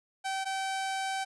sawtooth tone pair in turn, 771 / 771 Hz, G5 / G5, -29 / -29 cents, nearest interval unison, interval 0 cents, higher neither, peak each -27 dBFS, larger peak neither, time 0.24-0.45 / 0.45-1.25 s, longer second, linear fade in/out 20 ms, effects resampled to 24000 Hz

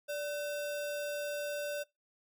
sine tone with sample-and-hold, 584 Hz, D5, 10 cents flat, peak -34 dBFS, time 0.08-1.84 s, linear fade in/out 20 ms, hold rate 2100 Hz, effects noise-tail reverb RT60 0.2 s tail -22 dB re dry

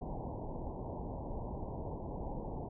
pink low-pass noise, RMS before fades -41 dBFS, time 0.01-2.69 s, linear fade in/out 10 ms, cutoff 970 Hz, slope 96 dB/octave, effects none

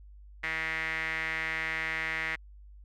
sawtooth tone with band-pass filter, 160 Hz, D#3, 49 cents sharp, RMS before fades -33 dBFS, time 0.43-2.36 s, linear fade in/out 10 ms, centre 2000 Hz, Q 6.5, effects added 50 Hz sine -48 dBFS peak until 2.84 s

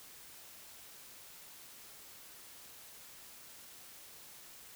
silence, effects white hiss -54 dBFS RMS until 4.75 s

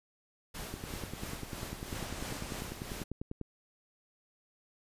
pink noise with tremolo, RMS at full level -42 dBFS, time 0.54-3.04 s, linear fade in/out 10 ms, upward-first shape sine, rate 3 Hz, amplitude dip 45%
click train, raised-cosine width 3 ms, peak -26 dBFS, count 28, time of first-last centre 0.74-3.413 s, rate 10.1 Hz
pink low-pass noise, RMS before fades -44 dBFS, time 1.95-2.61 s, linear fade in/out 5 ms, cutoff 9500 Hz, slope 48 dB/octave
effects resampled to 32000 Hz

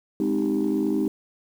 sine chord, Ab major seventh, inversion none, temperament equal, 207.7 / 261.6 / 311.1 / 392 Hz, Ab3 / C4 / Eb4 / G4, 0 / 0 / 0 / 0 cents, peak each -26 / -26 / -23 / -27 dBFS, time 0.2-1.08 s, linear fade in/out 2 ms, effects tanh soft clip ceiling -15 dBFS + 8-bit

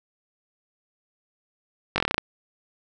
slowing click train, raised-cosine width 0.3 ms, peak -5 dBFS, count 9, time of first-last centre 1.96-2.181 s, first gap 20 ms, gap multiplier 1.09, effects none

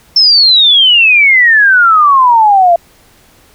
sine exponential sweep, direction down, 5370 to 669 Hz, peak -3 dBFS, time 0.16-2.76 s, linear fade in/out 5 ms, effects pink hiss -45 dBFS RMS until 3.54 s

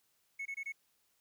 triangle tone bursts, 2200 Hz, C#7, 14 cents flat, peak -35 dBFS, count 4, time 0.39-0.723 s, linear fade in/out 10 ms, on 66 ms, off 23 ms, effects tanh soft clip ceiling -32 dBFS + white hiss -75 dBFS RMS until 1.2 s

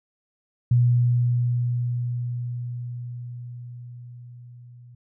sine tone with level ramp, 121.5 Hz, B2, 28 cents flat, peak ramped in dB -14 to -44 dBFS, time 0.71-4.95 s, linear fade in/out 5 ms, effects none

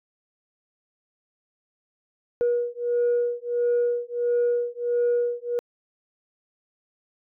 sine beating tone pair, 480 / 481.5 Hz, B4 / B4, -49 / -44 cents, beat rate 1.5 Hz, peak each -23 dBFS, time 2.41-5.59 s, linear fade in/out 0 ms, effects tanh soft clip ceiling -16 dBFS

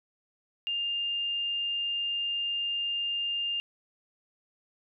sine tone, 2806 Hz, F7, 8 cents sharp, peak -28 dBFS, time 0.67-3.6 s, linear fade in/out 0 ms, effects none

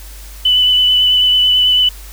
sine tone with vibrato, 2993 Hz, F#7, 19 cents sharp, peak -8 dBFS, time 0.45-1.89 s, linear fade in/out 5 ms, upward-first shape sine, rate 9.1 Hz, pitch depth 15 cents each way, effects added 50 Hz sine -31 dBFS peak until 2.12 s + white hiss -38 dBFS RMS until 2.12 s

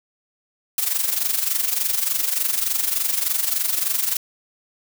blue noise with amplitude modulation, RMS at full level -19 dBFS, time 0.78-4.17 s, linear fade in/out 2 ms, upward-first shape sine, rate 23.4 Hz, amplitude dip 70%, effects none

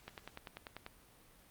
click train, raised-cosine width 0.3 ms, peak -29 dBFS, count 9, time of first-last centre 0.08-0.864 s, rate 10.2 Hz, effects pink hiss -63 dBFS RMS until 1.5 s + Opus 48 kbps

